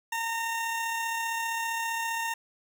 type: tone with amplitude modulation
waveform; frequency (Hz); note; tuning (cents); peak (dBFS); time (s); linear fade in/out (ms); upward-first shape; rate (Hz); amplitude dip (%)
20% pulse; 916; A#5; -31; -23; 0.12-2.34; 5; sine; 35.2; 25
effects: none